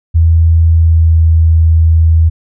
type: tone with pitch glide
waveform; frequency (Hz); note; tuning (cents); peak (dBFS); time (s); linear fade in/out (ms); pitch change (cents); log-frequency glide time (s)
sine; 82.1 to 81.2; E2 to E2; -6 to -26; -4; 0.14-2.3; 20; -20; 0.7-1.19
effects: none